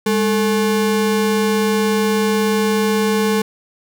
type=ring-modulated tone; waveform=square; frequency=322.8 Hz; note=E4; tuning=36 cents flat; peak=-12 dBFS; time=0.06-3.42 s; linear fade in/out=5 ms; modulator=119 Hz; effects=none